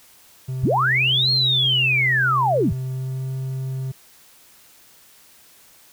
triangle tone with pitch glide, 129.9 to 131.94 Hz, C3 to C3, -12 to +15 cents, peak -22 dBFS, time 0.48-3.92 s, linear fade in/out 10 ms, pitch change +27 cents, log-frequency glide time 2.86-3.34 s
sine linear two-way sweep, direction up then down, 42.7 to 4297 to 60.2 Hz, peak -16 dBFS, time 0.63-2.73 s, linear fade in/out 10 ms, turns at 1.31 s
effects white hiss -51 dBFS RMS until 5.92 s

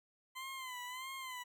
20% pulse tone with vibrato, 1026 Hz, C6, 34 cents flat, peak -38 dBFS, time 0.35-1.44 s, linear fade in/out 20 ms, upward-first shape sine, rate 1.6 Hz, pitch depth 76 cents each way, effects 13-bit

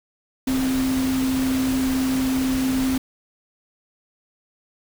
sine tone in noise, 261.6 Hz, C4, in tune, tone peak -19 dBFS, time 0.47-2.98 s, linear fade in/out 5 ms, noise pink, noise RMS -30 dBFS, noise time 0.47-2.98 s, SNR +8 dB, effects none

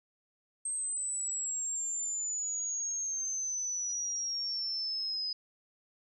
sine exponential sweep, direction down, 8372 to 5000 Hz, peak -32 dBFS, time 0.65-5.33 s, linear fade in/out 5 ms, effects none

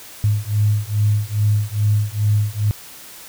sine beating tone pair, 103.83 / 106.23 Hz, G#2 / G#2, 0 / +40 cents, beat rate 2.4 Hz, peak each -18 dBFS, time 0.24-2.71 s, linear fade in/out 0 ms, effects white hiss -39 dBFS RMS until 3.28 s

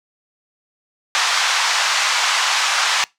pink band-pass noise, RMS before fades -18 dBFS, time 1.15-3.04 s, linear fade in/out 0 ms, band 910 to 6800 Hz, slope 24 dB/octave, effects noise-tail reverb RT60 0.2 s tail -24 dB re dry

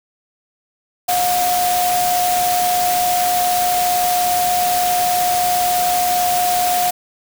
sine tone in noise, 718 Hz, F5, 48 cents sharp, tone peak -15 dBFS, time 1.08-6.91 s, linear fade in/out 10 ms, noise white, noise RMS -22 dBFS, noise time 1.08-6.91 s, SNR +4 dB, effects none

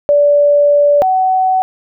sine tone pair in turn, 580 / 751.3 Hz, D5 / F#5, -22 / +26 cents, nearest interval major third, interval 448 cents, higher second, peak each -6 / -9 dBFS, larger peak first, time 0.09-1.02 / 1.02-1.62 s, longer first, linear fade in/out 0 ms, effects none

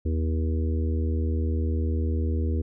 harmonic tone, 80 Hz, D#2, 49 cents sharp, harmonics 1 / 3 / 4 / 5 / 6, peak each -23 / -33 / -35 / -37 / -39 dBFS, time 0.05-2.62 s, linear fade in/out 10 ms, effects none

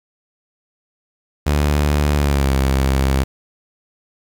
sawtooth tone with pitch glide, 73.5 to 67.01 Hz, D2 to C2, +2 to +42 cents, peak -10 dBFS, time 1.46-3.24 s, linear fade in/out 10 ms, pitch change -160 cents, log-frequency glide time 2.15-2.52 s, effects 7-bit

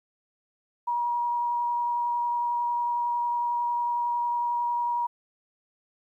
sine tone with vibrato, 956 Hz, A#5, 43 cents sharp, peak -24 dBFS, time 0.87-5.07 s, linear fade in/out 10 ms, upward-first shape triangle, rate 11 Hz, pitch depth 10 cents each way, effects 11-bit

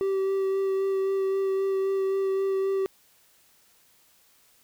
triangle tone with vibrato, 387.1 Hz, G4, 22 cents flat, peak -21 dBFS, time 0.01-2.86 s, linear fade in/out 0 ms, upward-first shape sine, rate 3.8 Hz, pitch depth 12 cents each way, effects white hiss -61 dBFS RMS until 4.63 s

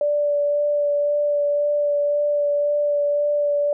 sine tone with vibrato, 583 Hz, D5, 13 cents flat, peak -17 dBFS, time 0.01-3.73 s, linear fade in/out 2 ms, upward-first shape sine, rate 1.9 Hz, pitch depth 12 cents each way, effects none

